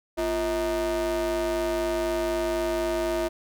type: ring-modulated tone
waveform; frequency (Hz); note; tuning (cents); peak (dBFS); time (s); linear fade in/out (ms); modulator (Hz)
square; 147; D3; +2; -22; 0.17-3.29; 20; 493
effects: none

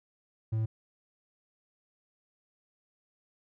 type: tone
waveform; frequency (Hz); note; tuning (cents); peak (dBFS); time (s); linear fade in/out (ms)
triangle; 110.6; A2; +9; -25; 0.52-0.66; 10
effects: none

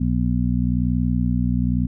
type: harmonic tone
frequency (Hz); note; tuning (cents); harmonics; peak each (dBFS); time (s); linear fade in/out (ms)
61; B1; -21; 1 / 2 / 3 / 4; -23 / -23 / -23 / -23; 0-1.87; 10
effects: none

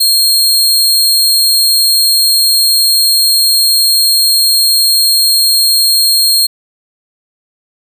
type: tone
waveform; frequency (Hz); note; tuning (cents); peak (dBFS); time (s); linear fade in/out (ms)
sawtooth; 4237; C8; +21; -4; 0-6.47; 10
effects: none

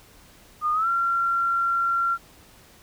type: tone with pitch glide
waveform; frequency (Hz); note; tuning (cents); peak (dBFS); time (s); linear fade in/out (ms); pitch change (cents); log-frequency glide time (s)
sine; 1222 to 1371.6; D#6 to F6; -32 to -32; -20; 0.61-2.18; 50; +200; 0.73-0.88
effects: pink hiss -52 dBFS RMS until 2.82 s

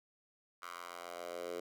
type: tone with high-pass filter sweep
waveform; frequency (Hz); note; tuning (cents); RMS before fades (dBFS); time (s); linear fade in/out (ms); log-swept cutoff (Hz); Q
10% pulse; 87.3; F2; 0; -45; 0.62-1.6; 5; 1200 to 430; 2.8
effects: none

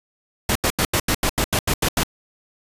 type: noise bursts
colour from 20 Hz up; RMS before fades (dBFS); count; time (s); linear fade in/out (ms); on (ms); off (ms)
pink; -19; 11; 0.49-2.034; 2; 64; 84
effects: resampled to 32000 Hz

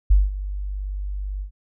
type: tone with ADSR envelope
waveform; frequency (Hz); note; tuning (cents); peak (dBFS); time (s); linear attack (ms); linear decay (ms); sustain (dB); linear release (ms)
sine; 49; G1; 0; -9; 0.1-1.51; 11; 190; -16; 100
effects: none

